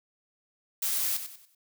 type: noise with echo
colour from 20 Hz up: blue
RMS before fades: -29 dBFS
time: 0.82-1.17 s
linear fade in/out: 5 ms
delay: 95 ms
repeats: 4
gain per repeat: -9 dB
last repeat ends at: 1.55 s
effects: none